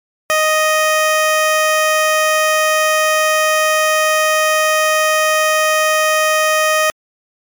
15% pulse tone, 622.3 Hz, D#5, in tune, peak -5 dBFS, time 0.3-6.9 s, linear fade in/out 0 ms, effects MP3 96 kbps

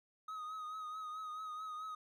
triangle tone with vibrato, 1258 Hz, D#6, 19 cents sharp, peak -40 dBFS, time 0.28-1.95 s, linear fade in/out 5 ms, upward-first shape triangle, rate 4.6 Hz, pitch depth 47 cents each way, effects none

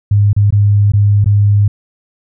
sine tone with dropouts, 102.4 Hz, G#2, 24 cents flat, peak -6 dBFS, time 0.11-1.68 s, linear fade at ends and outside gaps 5 ms, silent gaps 0.331-0.364 / 0.506-0.524 / 0.92-0.935 / 1.244-1.259 s, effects none

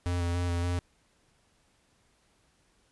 square tone with vibrato, 87.31 Hz, F2, in tune, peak -28 dBFS, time 0.06-0.79 s, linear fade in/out 0 ms, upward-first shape square, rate 3.5 Hz, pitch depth 18 cents each way, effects pink hiss -68 dBFS RMS until 2.91 s + resampled to 24000 Hz

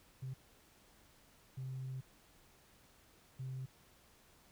sine tone bursts at uneven times, 130.81 Hz, C3, in tune, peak -39 dBFS, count 3, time 0.22-0.34 / 1.57-2.01 / 3.39-3.66 s, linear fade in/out 10 ms, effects tanh soft clip ceiling -37 dBFS + pink hiss -66 dBFS RMS until 4.51 s

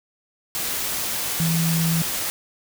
sine tone in noise, 164.81 Hz, E3, in tune, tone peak -19 dBFS, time 1.4-2.02 s, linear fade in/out 0 ms, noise white, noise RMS -26 dBFS, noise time 0.55-2.3 s, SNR +4 dB, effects none

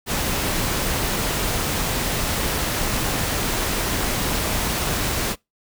pink noise, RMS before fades -23 dBFS, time 0.06-5.36 s, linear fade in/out 50 ms, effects noise-tail reverb RT60 0.2 s tail -25 dB re dry

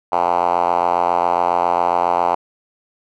5% pulse tone with band-pass filter, 87.31 Hz, F2, in tune, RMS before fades -17 dBFS, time 0.12-2.35 s, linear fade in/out 5 ms, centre 840 Hz, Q 3.2, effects none

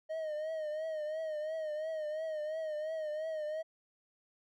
triangle tone with vibrato, 622.3 Hz, D#5, in tune, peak -33 dBFS, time 0.09-3.63 s, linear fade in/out 20 ms, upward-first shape triangle, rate 2.9 Hz, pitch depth 74 cents each way, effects none

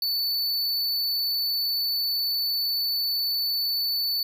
square tone, 4487 Hz, C#8, 20 cents sharp, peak -24 dBFS, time 0.02-4.23 s, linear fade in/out 2 ms, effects none

